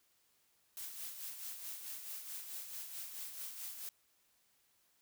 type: noise with tremolo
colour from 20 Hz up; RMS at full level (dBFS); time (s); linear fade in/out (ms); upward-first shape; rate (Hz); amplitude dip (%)
blue; -44; 0.77-3.89; 0; sine; 4.6; 50
effects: white hiss -74 dBFS RMS until 5.01 s